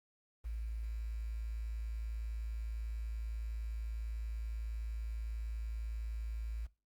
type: tone with quantisation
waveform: sine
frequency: 55.4 Hz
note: A1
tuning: 13 cents sharp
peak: -37 dBFS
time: 0.44-6.67 s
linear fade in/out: 20 ms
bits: 10
effects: noise-tail reverb RT60 0.3 s tail -21 dB re dry + Opus 32 kbps